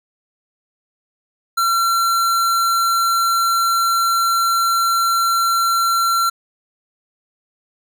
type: tone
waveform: square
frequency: 1360 Hz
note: F6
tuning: 46 cents flat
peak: -15 dBFS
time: 1.57-6.3 s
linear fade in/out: 10 ms
effects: none